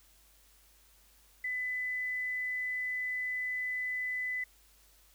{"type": "tone", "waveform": "sine", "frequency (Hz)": 2003, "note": "B6", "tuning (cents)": 24, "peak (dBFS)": -32, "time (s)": [1.44, 4.44], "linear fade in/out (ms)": 5, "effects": ["added 50 Hz sine -65 dBFS peak until 5.14 s", "white hiss -64 dBFS RMS until 5.14 s"]}